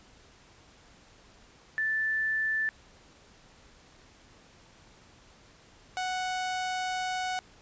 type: tone pair in turn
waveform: sine / sawtooth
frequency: 1760 / 740 Hz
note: A6 / F#5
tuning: 0 / 0 cents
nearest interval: octave + minor third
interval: 1500 cents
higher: first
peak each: -26 dBFS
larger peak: neither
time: 1.78-2.69 / 5.97-7.39 s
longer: second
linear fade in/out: 0 ms
effects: pink hiss -57 dBFS RMS until 7.61 s + resampled to 16000 Hz